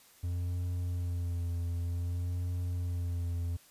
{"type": "tone with vibrato", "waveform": "triangle", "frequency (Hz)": 87.31, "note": "F2", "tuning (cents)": 0, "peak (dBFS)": -29, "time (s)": [0.23, 3.57], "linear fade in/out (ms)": 10, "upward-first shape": "sine", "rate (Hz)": 0.54, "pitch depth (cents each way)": 30, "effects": ["white hiss -60 dBFS RMS until 3.7 s", "resampled to 32000 Hz"]}